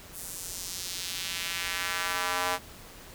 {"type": "tone with high-pass filter sweep", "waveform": "square", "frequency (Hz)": 90.1, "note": "F#2", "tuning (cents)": -45, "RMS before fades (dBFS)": -33, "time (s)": [0.12, 2.59], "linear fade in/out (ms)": 50, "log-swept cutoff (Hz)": [10000, 800], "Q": 1.2, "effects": ["pink hiss -48 dBFS RMS until 3.14 s"]}